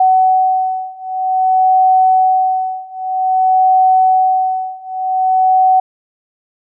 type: beating tone pair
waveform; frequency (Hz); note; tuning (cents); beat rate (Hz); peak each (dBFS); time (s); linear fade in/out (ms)
sine; 750 / 750.52; F#5 / F#5; +23 / +24; 0.52; -13 / -12; 0-5.8; 5
effects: none